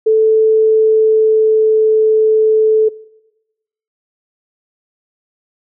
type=tone with pitch glide; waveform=sine; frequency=438.9 to 436.1 Hz; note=A4 to A4; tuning=-4 to -15 cents; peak=-7 dBFS; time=0.06-2.89 s; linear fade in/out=10 ms; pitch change=-11 cents; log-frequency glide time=0.42-1.89 s; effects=noise-tail reverb RT60 1.0 s tail -22 dB re dry